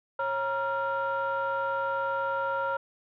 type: tone cluster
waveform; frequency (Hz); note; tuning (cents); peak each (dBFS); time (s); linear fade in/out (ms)
sine; 546 / 945 / 1384; C#5 / A#5 / F6; -26 / +23 / -16; -30; 0.19-2.77; 5
effects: tanh soft clip ceiling -21 dBFS